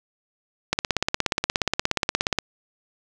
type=click train; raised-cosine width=0.2 ms; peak=-3 dBFS; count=29; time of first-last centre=0.73-2.387 s; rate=16.9 Hz; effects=none